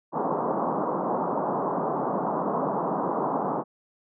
white band-pass noise, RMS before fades -27 dBFS, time 0.12-3.64 s, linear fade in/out 50 ms, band 150 to 1100 Hz, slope 48 dB/octave, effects none

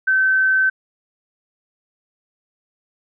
sine tone, 1537 Hz, G6, 35 cents flat, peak -13 dBFS, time 0.07-0.7 s, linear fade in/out 10 ms, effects none

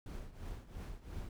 brown noise with tremolo, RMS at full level -42 dBFS, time 0.06-1.29 s, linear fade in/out 2 ms, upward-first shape triangle, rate 2.9 Hz, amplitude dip 85%, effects none

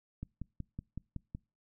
click train, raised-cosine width 5 ms, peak -27 dBFS, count 7, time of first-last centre 0.23-1.349 s, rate 5.36 Hz, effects noise-tail reverb RT60 0.3 s tail -26 dB re dry

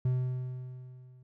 triangle tone with level ramp, 127 Hz, B2, 49 cents sharp, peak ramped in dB -22 to -51 dBFS, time 0.05-1.23 s, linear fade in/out 5 ms, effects none

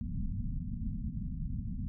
pink low-pass noise, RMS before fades -36 dBFS, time 0.01-1.88 s, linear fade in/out 0 ms, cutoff 250 Hz, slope 96 dB/octave, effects none

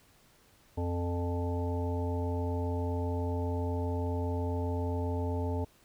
harmonic tone with a mistuned harmonic, 87.5 Hz, F2, 4 cents sharp, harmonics 1 / 3 / 5 / 7 / 9 / 10, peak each -31 / -37 / -38 / -42 / -48 / -42 dBFS, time 0.77-5.65 s, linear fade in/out 10 ms, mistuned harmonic 7, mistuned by -22 cents, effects pink hiss -63 dBFS RMS until 5.84 s

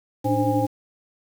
sine tone cluster, 111.7 / 287.9 / 299.9 / 522 / 817 Hz, A2 / D4 / D4 / C5 / G#5, +27 / -34 / +36 / -4 / -29 cents, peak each -25 dBFS, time 0.24-0.67 s, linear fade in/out 20 ms, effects 7-bit

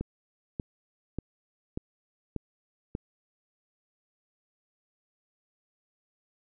click train, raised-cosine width 3 ms, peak -19 dBFS, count 6, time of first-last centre 0.01-2.951 s, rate 1.7 Hz, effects none

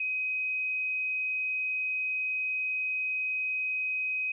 sine tone, 2521 Hz, D#7, 22 cents sharp, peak -28 dBFS, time 0-4.32 s, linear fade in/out 5 ms, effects none

